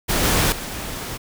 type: noise with level steps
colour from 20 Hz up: pink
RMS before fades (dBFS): -20 / -18 / -30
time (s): 0.08-1.18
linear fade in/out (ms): 20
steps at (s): 0.23 / 0.52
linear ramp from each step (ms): 2
effects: none